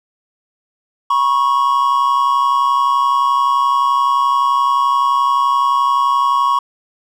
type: tone pair together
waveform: triangle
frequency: 970 / 1101.6 Hz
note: B5 / C#6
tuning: -31 / -11 cents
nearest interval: major second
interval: 220 cents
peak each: -15 / -11 dBFS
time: 1.1-6.59 s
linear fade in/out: 5 ms
effects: none